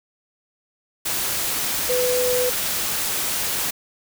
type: tone in noise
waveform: sine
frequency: 498.5 Hz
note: B4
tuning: 16 cents sharp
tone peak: -19 dBFS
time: 1.89-2.5 s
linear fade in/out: 10 ms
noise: white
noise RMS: -24 dBFS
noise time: 1.05-3.71 s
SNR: +2 dB
effects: none